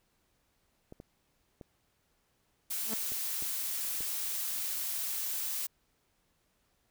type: clicks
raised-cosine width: 2 ms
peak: -33 dBFS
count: 6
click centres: 0.924 / 1.001 / 1.612 / 3.12 / 3.424 / 4.007 s
type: noise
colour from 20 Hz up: blue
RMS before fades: -35 dBFS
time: 2.7-5.67 s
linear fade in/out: 10 ms
type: tone with exponential growth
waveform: sawtooth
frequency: 220 Hz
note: A3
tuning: in tune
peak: -29 dBFS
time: 2.83-2.94 s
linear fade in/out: 5 ms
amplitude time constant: 23 ms
effects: pink hiss -74 dBFS RMS until 6.9 s